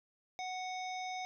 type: harmonic tone with a mistuned harmonic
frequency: 740 Hz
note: F#5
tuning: in tune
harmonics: 1 / 3 / 5 / 7 / 8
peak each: -39 / -45 / -50 / -53 / -53 dBFS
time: 0.39-1.25 s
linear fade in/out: 0 ms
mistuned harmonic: 8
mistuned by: +66 cents
effects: none